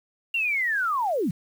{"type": "linear sweep", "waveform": "sine", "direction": "down", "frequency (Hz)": [2800, 140.6], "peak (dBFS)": -22, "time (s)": [0.34, 1.31], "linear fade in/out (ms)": 5, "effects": ["8-bit"]}